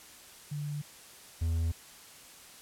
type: tone pair in turn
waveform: sine / triangle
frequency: 146.9 / 82.44 Hz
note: D3 / E2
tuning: +1 / +1 cents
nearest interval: minor seventh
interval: 1000 cents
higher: first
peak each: -33 / -25 dBFS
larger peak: second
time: 0.51-0.82 / 1.41-1.72 s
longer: neither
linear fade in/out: 10 ms
effects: white hiss -52 dBFS RMS until 2.61 s + low-pass 12000 Hz 12 dB/octave